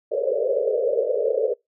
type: band-pass noise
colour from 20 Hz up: pink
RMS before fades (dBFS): -22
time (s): 0.11-1.54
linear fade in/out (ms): 10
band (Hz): 420 to 590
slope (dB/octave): 96
effects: noise-tail reverb RT60 0.2 s tail -26 dB re dry